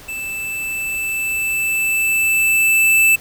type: tone with level ramp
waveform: square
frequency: 2641 Hz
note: E7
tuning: 3 cents sharp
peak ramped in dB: -25 to -10 dBFS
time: 0.08-3.16 s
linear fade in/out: 10 ms
effects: pink hiss -40 dBFS RMS until 3.2 s